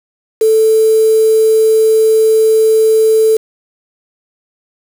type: tone with quantisation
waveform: sine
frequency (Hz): 440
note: A4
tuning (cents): 0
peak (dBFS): -6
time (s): 0.41-3.37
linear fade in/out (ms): 5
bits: 4
effects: none